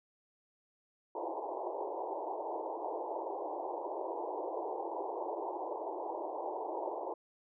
white band-pass noise, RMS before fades -39 dBFS, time 1.15-7.14 s, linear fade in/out 5 ms, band 320 to 970 Hz, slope 96 dB/octave, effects none

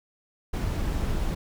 brown noise, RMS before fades -27 dBFS, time 0.53-1.35 s, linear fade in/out 10 ms, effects none

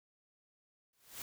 white noise with exponential growth, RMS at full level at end -41 dBFS, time 0.93-1.22 s, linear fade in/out 2 ms, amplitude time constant 62 ms, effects none

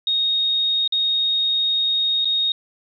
sine tone with dropouts, 3729 Hz, A#7, in tune, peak -17 dBFS, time 0.07-2.52 s, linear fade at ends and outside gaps 2 ms, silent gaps 0.877-0.923 / 2.247-2.254 s, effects none

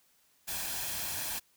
white noise with comb filter, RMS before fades -36 dBFS, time 0.47-1.4 s, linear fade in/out 20 ms, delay 1.2 ms, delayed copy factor +0.5, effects white hiss -68 dBFS RMS until 1.56 s

